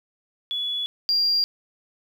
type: tone pair in turn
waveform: sine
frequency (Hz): 3407 / 4770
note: G#7 / D8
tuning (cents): +44 / +26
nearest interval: tritone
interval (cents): 582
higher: second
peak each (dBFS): -24 / -17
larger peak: second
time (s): 0.51-0.86 / 1.09-1.44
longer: neither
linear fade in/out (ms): 0
effects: tanh soft clip ceiling -14 dBFS + 9-bit